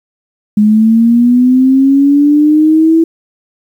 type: linear sweep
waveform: sine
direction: up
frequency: 207.7 to 329.6 Hz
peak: -4 dBFS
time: 0.57-3.04 s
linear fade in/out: 5 ms
effects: 7-bit